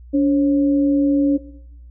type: tone pair together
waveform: sine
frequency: 285.7 / 539.3 Hz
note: D4 / C#5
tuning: -48 / -48 cents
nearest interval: major seventh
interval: 1100 cents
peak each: -13 / -23 dBFS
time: 0.13-1.38 s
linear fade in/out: 20 ms
effects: noise-tail reverb RT60 0.8 s tail -19 dB re dry + added 60 Hz sine -38 dBFS peak until 1.9 s